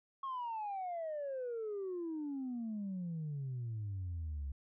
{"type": "exponential sweep", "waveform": "sine", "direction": "down", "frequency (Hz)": [1098, 67], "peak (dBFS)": -36, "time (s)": [0.23, 4.52], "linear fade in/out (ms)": 5, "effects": ["tanh soft clip ceiling -35 dBFS"]}